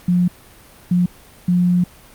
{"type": "tone bursts at uneven times", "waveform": "sine", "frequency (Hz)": 177.8, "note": "F3", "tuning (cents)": 31, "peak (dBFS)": -12, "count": 3, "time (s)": [[0.08, 0.28], [0.91, 1.06], [1.48, 1.84]], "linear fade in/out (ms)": 5, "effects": ["pink hiss -45 dBFS RMS until 2.14 s", "Opus 48 kbps"]}